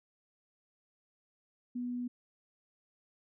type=tone; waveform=sine; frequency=245.4 Hz; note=B3; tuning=11 cents flat; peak=-34 dBFS; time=1.75-2.08 s; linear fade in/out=10 ms; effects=none